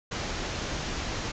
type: low-pass noise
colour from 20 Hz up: pink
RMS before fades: -33 dBFS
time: 0.11-1.32 s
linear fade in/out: 10 ms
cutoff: 7100 Hz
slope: 96 dB/octave
effects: none